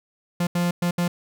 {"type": "tone bursts at uneven times", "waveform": "45% pulse", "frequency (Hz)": 174.61, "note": "F3", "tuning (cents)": 0, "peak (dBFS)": -20, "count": 4, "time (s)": [[0.4, 0.47], [0.55, 0.71], [0.82, 0.91], [0.98, 1.08]], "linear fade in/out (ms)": 5, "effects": []}